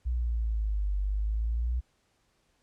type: exponential two-way sweep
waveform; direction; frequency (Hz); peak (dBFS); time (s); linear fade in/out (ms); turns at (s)
sine; down then up; 61.74 to 48.35 to 61.74; -26; 0.05-1.81; 20; 0.98
effects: pink hiss -71 dBFS RMS until 2.62 s + low-pass 9000 Hz 12 dB/octave